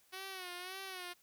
5% pulse tone with vibrato, 370 Hz, F#4, in tune, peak -32 dBFS, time 0.12-1.14 s, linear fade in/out 20 ms, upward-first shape sine, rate 1.8 Hz, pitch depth 78 cents each way, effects white hiss -69 dBFS RMS until 1.22 s

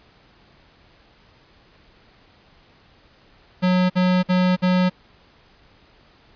square tone bursts, 182.5 Hz, F#3, 24 cents flat, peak -16 dBFS, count 4, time 3.62-4.899 s, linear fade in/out 20 ms, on 280 ms, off 53 ms, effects pink hiss -54 dBFS RMS until 6.35 s + resampled to 11025 Hz

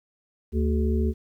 harmonic tone with a mistuned harmonic, 74.8 Hz, D2, 32 cents sharp, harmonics 1 / 3 / 5 / 6, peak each -22 / -27 / -30 / -33 dBFS, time 0.52-1.14 s, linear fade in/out 50 ms, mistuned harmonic 6, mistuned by -80 cents, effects 10-bit

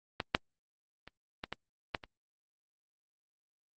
clicks, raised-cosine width 0.3 ms, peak -15 / -7 / -30 / -20 / -20 / -15 / -29 dBFS, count 7, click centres 0.202 / 0.349 / 1.076 / 1.439 / 1.526 / 1.948 / 2.038 s, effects Opus 24 kbps

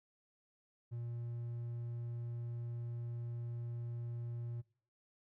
triangle tone, 118.5 Hz, A#2, 29 cents sharp, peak -38 dBFS, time 0.91-4.62 s, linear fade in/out 20 ms, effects noise-tail reverb RT60 0.4 s tail -20 dB re dry

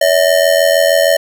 square ring-modulated tone, 609 Hz, D#5, 37 cents flat, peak -6 dBFS, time 0.01-1.17 s, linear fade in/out 5 ms, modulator 43.2 Hz, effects none

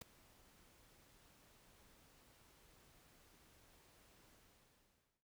pink noise with ADSR envelope, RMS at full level -44 dBFS, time 0.01-5.24 s, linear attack 8 ms, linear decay 5 ms, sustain -24 dB, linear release 940 ms, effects none

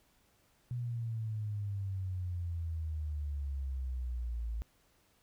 sine exponential sweep, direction down, 123.47 to 55.1 Hz, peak -34 dBFS, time 0.71-4.62 s, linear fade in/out 0 ms, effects pink hiss -70 dBFS RMS until 5.22 s

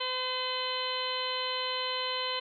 harmonic tone with a mistuned harmonic, 510 Hz, C5, 44 cents flat, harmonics 1 / 2 / 3 / 4 / 5 / 6 / 7 / 8, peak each -38 / -36 / -44 / -41 / -43 / -35 / -44 / -37 dBFS, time 0-2.4 s, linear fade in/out 10 ms, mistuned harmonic 7, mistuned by -16 cents, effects none

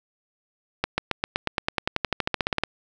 accelerating click train, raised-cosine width 0.3 ms, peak -6 dBFS, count 21, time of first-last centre 0.84-2.636 s, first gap 140 ms, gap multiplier 0.95, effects none

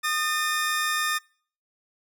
sawtooth tone pair together, 1228.9 / 1800 Hz, D#6 / A6, -22 / +39 cents, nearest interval perfect fifth, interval 661 cents, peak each -23 dBFS, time 0.03-1.19 s, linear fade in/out 20 ms, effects noise-tail reverb RT60 0.5 s tail -26 dB re dry

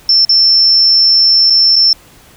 sine tone with dropouts, 5360 Hz, E8, 28 cents sharp, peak -5 dBFS, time 0.09-1.93 s, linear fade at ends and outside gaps 2 ms, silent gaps 0.25-0.293 / 1.5-1.504 / 1.758-1.762 s, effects pink hiss -42 dBFS RMS until 2.36 s

